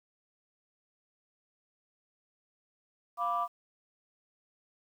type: chord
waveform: sine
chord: B diminished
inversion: second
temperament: equal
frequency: 698.5 / 987.8 / 1174.7 Hz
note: F5 / B5 / D6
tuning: 0 / 0 / 0 cents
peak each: -33 / -35 / -30 dBFS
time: 3.17-3.48 s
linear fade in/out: 50 ms
effects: tanh soft clip ceiling -21 dBFS + 10-bit